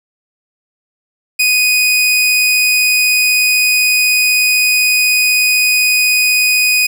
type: tone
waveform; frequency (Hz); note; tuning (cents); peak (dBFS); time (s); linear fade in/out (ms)
sawtooth; 2489; D#7; 0; -6; 1.39-6.87; 10
effects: none